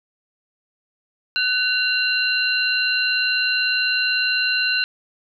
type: tone cluster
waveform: sine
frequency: 1504 / 2770 / 4082 Hz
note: F#6 / F7 / C8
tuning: +28 / -15 / -44 cents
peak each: -22 dBFS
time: 1.36-4.84 s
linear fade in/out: 0 ms
effects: none